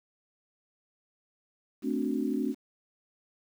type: chord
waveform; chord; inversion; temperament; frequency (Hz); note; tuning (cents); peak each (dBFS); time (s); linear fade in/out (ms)
sine; D dominant seventh; second; equal; 220 / 261.6 / 293.7 / 370; A3 / C4 / D4 / F#4; 0 / 0 / 0 / 0; -33 / -31 / -32 / -36; 1.82-2.55; 50
effects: 9-bit